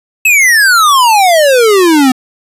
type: exponential sweep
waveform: square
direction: down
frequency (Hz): 2637 to 249.7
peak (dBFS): -5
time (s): 0.25-2.12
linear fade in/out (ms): 5
effects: resampled to 32000 Hz